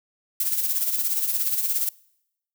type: noise with tremolo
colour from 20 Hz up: violet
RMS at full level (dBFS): -22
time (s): 0.4-1.89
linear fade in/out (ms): 2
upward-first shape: sine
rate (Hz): 17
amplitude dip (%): 55
effects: noise-tail reverb RT60 0.8 s tail -24 dB re dry